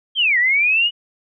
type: linear two-way sweep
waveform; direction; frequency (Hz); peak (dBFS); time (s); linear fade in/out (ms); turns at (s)
sine; down then up; 3266 to 1877 to 2947; -13; 0.15-0.91; 50; 0.38
effects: none